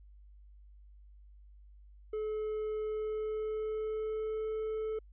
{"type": "tone with pitch glide", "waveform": "triangle", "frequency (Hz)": [430, 436.5], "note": ["A4", "A4"], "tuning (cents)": [-40, -14], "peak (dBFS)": -31, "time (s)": [2.13, 4.99], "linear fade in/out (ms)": 5, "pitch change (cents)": 26, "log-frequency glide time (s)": [2.83, 4.5], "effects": ["added 50 Hz sine -53 dBFS peak until 5.12 s", "resampled to 8000 Hz"]}